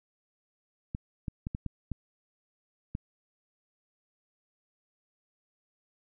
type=clicks; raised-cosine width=5 ms; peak=-21 dBFS; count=7; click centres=0.949 / 1.282 / 1.469 / 1.549 / 1.663 / 1.917 / 2.951 s; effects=none